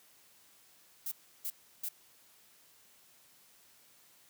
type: noise bursts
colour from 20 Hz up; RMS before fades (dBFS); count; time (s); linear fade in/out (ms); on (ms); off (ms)
violet; -37; 3; 1.06-1.888; 5; 56; 330
effects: white hiss -63 dBFS RMS until 4.29 s + high-pass 80 Hz 12 dB/octave